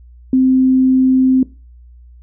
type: tone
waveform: sine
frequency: 260 Hz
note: C4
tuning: 11 cents flat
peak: -8 dBFS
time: 0.33-1.43 s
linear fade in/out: 2 ms
effects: noise-tail reverb RT60 0.3 s tail -20 dB re dry + added 60 Hz sine -38 dBFS peak until 2.22 s